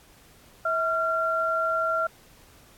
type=tone pair together; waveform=sine; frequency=649 / 1375.2 Hz; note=E5 / F6; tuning=-27 / -27 cents; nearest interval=octave + minor second; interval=1300 cents; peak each=-27 / -24 dBFS; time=0.65-2.07 s; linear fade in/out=5 ms; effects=pink hiss -55 dBFS RMS until 2.77 s + AAC 64 kbps